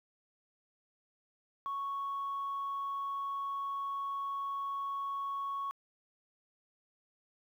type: tone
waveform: sine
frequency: 1108.7 Hz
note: C#6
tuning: in tune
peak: -33 dBFS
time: 1.66-5.71 s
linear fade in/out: 0 ms
effects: tanh soft clip ceiling -31 dBFS + 11-bit